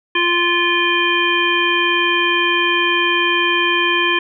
harmonic tone, 347.8 Hz, F4, 7 cents flat, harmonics 1 / 3 / 5 / 7 / 9, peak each -21 / -20 / -19 / -19 / -20 dBFS, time 0.15-4.19 s, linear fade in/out 5 ms, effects none

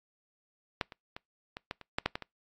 clicks, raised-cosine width 0.3 ms, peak -13 / -29 / -25 / -23 / -19 / -30 / -13 / -11 / -18 / -24 dBFS, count 10, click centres 0.812 / 0.922 / 1.165 / 1.569 / 1.711 / 1.813 / 1.985 / 2.06 / 2.155 / 2.223 s, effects noise-tail reverb RT60 0.2 s tail -26 dB re dry + AAC 64 kbps

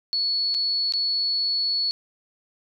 sine tone with dropouts, 4404 Hz, C#8, 12 cents flat, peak -21 dBFS, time 0.13-1.91 s, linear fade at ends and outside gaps 0 ms, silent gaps 0.542-0.547 / 0.923-0.937 s, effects none

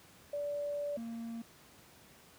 sine / triangle tone pair in turn, 580 / 230.2 Hz, D5 / A#3, -22 / -22 cents, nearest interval octave + major third, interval 1600 cents, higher first, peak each -34 / -37 dBFS, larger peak first, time 0.33-0.97 / 0.97-1.42 s, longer first, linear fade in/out 5 ms, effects pink hiss -59 dBFS RMS until 2.38 s + high-pass 80 Hz 12 dB/octave

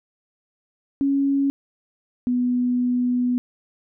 sine tone pair in turn, 277.2 / 247 Hz, C#4 / B3, 0 / 0 cents, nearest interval major second, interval 200 cents, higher first, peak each -17 / -18 dBFS, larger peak first, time 1.01-1.5 / 2.27-3.38 s, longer second, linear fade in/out 0 ms, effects none

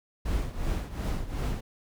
brown noise with tremolo, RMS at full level -27 dBFS, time 0.25-1.61 s, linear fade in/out 10 ms, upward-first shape triangle, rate 2.7 Hz, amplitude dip 80%, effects none

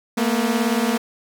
sawtooth beating tone pair, 222.2 / 240.2 Hz, A3 / B3, +17 / -48 cents, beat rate 18 Hz, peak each -17 dBFS, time 0.17-0.98 s, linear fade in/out 10 ms, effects none

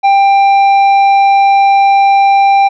triangle tone with tanh clipping, 791 Hz, G5, 15 cents sharp, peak -6 dBFS, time 0.03-2.69 s, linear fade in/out 20 ms, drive 12 dB, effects none

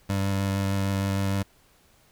25% pulse tone with vibrato, 98 Hz, G2, in tune, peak -20 dBFS, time 0.09-1.43 s, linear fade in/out 10 ms, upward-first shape triangle, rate 6.5 Hz, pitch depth 15 cents each way, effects pink hiss -60 dBFS RMS until 2.11 s

